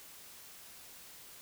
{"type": "silence", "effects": ["white hiss -53 dBFS RMS until 1.41 s"]}